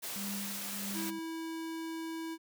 white high-pass noise, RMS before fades -40 dBFS, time 0.02-1.11 s, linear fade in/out 20 ms, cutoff 180 Hz, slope 12 dB/octave
sine tone with tremolo, 199.7 Hz, G3, 32 cents sharp, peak -38 dBFS, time 0.16-1.19 s, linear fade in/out 0 ms, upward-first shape sine, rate 1.6 Hz, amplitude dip 70%
square tone, 325.9 Hz, E4, 20 cents flat, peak -38 dBFS, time 0.93-2.38 s, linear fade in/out 50 ms
effects none

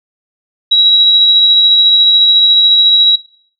sine tone with tremolo, 3872 Hz, B7, 35 cents flat, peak -4 dBFS, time 0.71-3.16 s, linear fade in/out 10 ms, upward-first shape sine, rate 14 Hz, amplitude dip 25%, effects noise-tail reverb RT60 0.5 s tail -17 dB re dry

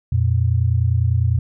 sine tone pair together, 88.02 / 118 Hz, F2 / A#2, +14 / +22 cents, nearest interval perfect fourth, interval 508 cents, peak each -17 dBFS, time 0.12-1.39 s, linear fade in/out 5 ms, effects none

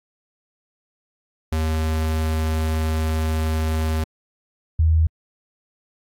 square / sine tone pair in turn, 79.1 / 79.97 Hz, D#2 / D#2, +29 / +48 cents, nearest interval unison, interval 19 cents, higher second, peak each -20 / -13 dBFS, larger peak second, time 1.52-4.04 / 4.79-5.07 s, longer first, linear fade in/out 5 ms, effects AAC 64 kbps

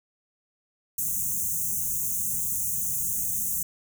white band-stop noise, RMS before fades -28 dBFS, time 0.98-3.63 s, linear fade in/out 5 ms, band 220 to 6100 Hz, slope 96 dB/octave, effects none

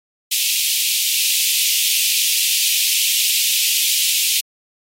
pink high-pass noise, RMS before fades -18 dBFS, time 0.31-4.41 s, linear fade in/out 10 ms, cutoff 2500 Hz, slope 48 dB/octave, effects AAC 48 kbps

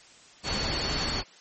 sine tone in noise, 4435 Hz, C#8, in tune, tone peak -32 dBFS, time 0.43-1.24 s, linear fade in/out 50 ms, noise pink, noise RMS -30 dBFS, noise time 0.43-1.24 s, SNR -5 dB, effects white hiss -53 dBFS RMS until 1.4 s + MP3 32 kbps

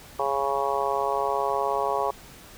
harmonic tone, 138.59 Hz, C#3, in tune, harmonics 3 / 4 / 5 / 6 / 7 / 8, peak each -30 / -30 / -30 / -30 / -30 / -30 dBFS, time 0.19-2.11 s, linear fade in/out 5 ms, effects pink hiss -47 dBFS RMS until 2.57 s

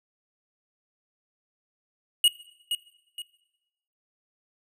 square tone with echo, 2885 Hz, F#7, 44 cents flat, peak -16 dBFS, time 2.24-2.28 s, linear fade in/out 2 ms, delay 470 ms, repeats 2, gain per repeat -9 dB, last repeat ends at 3.22 s, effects noise-tail reverb RT60 1.0 s tail -20 dB re dry

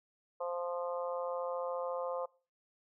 harmonic tone, 174.61 Hz, F3, in tune, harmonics 3 / 4 / 5 / 6 / 7, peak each -36 / -44 / -45 / -43 / -47 dBFS, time 0.4-2.26 s, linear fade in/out 10 ms, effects noise-tail reverb RT60 0.4 s tail -24 dB re dry

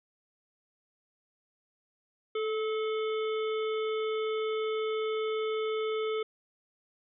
harmonic tone with a mistuned harmonic, 436.7 Hz, A4, 13 cents flat, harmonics 1 / 3 / 5 / 7 / 8, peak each -29 / -39 / -43 / -46 / -47 dBFS, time 2.35-6.23 s, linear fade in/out 5 ms, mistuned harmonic 3, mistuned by -25 cents, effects none

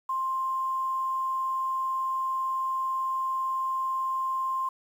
sine tone with quantisation, 1053 Hz, C6, 11 cents sharp, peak -26 dBFS, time 0.09-4.69 s, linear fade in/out 5 ms, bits 9, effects none

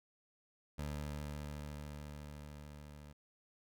20% pulse tone with level ramp, 73.8 Hz, D2, 9 cents sharp, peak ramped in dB -34 to -47 dBFS, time 0.78-3.13 s, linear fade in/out 10 ms, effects none

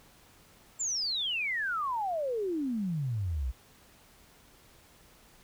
sine exponential sweep, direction down, 7459 to 58.27 Hz, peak -29 dBFS, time 0.79-3.52 s, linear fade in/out 20 ms, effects pink hiss -59 dBFS RMS until 5.43 s

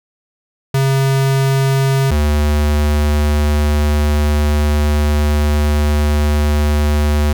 square tone pair in turn, 135.2 / 74.27 Hz, C#3 / D2, -43 / +20 cents, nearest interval minor seventh, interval 1037 cents, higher first, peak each -12 dBFS, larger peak neither, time 0.74-2.11 / 2.11-7.33 s, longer second, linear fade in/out 5 ms, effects none

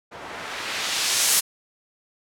blue noise with low-pass filter sweep, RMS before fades -25 dBFS, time 0.11-1.41 s, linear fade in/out 20 ms, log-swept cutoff 750 to 11000 Hz, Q 0.72, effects none

